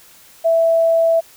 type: tone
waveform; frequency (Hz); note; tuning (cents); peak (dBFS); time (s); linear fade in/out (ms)
sine; 660; E5; +2; -11; 0.44-1.21; 20
effects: white hiss -46 dBFS RMS until 1.36 s